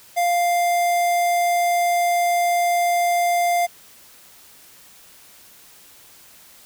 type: tone with notch filter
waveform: square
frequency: 698.5 Hz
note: F5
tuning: in tune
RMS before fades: -19 dBFS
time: 0.16-3.67 s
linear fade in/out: 20 ms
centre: 4000 Hz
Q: 1.6
effects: white hiss -48 dBFS RMS until 6.65 s